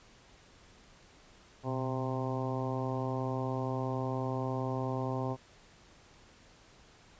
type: harmonic tone with a mistuned harmonic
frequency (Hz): 130.81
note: C3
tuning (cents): 0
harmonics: 1 / 2 / 3 / 4 / 5 / 6 / 7 / 8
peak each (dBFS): -35 / -38 / -40 / -41 / -42 / -43 / -43 / -44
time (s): 1.63-5.37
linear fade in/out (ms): 50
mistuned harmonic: 1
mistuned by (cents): -86
effects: pink hiss -59 dBFS RMS until 7.19 s + resampled to 16000 Hz